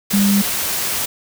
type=tone in noise; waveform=sine; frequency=200.6 Hz; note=G3; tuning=40 cents sharp; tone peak=-12 dBFS; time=0.13-0.42 s; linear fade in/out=10 ms; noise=white; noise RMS=-21 dBFS; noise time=0.1-1.06 s; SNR=+6 dB; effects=none